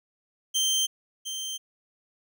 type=tone with echo; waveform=25% pulse; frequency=3136 Hz; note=G7; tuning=in tune; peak=-19 dBFS; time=0.54-0.87 s; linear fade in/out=20 ms; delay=710 ms; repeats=1; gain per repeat=-9 dB; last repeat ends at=1.58 s; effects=none